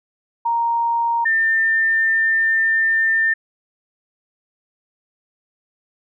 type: tone pair in turn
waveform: sine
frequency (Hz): 932.3 / 1798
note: A#5 / A6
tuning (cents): 0 / +37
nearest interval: major seventh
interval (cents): 1137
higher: second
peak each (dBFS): -16 / -14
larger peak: second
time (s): 0.45-1.25 / 1.25-3.34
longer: second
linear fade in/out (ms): 10
effects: none